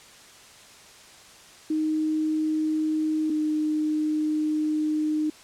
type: tone pair in turn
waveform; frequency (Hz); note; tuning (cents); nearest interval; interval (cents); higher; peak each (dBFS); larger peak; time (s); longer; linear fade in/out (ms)
sine; 311.1 / 306.6; D#4 / D#4; 0 / -25; unison; 25; first; -22; neither; 1.7-3.3 / 3.3-5.3; second; 5
effects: white hiss -49 dBFS RMS until 5.43 s + low-pass 8000 Hz 12 dB/octave